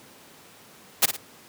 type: noise with echo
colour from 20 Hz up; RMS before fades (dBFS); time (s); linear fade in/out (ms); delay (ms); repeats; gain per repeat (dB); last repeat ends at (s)
white; -17; 1.02-1.06; 10; 55; 2; -9; 1.17
effects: pink hiss -50 dBFS RMS until 1.48 s + high-pass 150 Hz 12 dB/octave